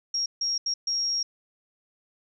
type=tone bursts at uneven times; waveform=sine; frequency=5588 Hz; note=F8; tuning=in tune; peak=-24 dBFS; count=4; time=0.14-0.26 / 0.41-0.58 / 0.66-0.74 / 0.87-1.23 s; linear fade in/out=5 ms; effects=none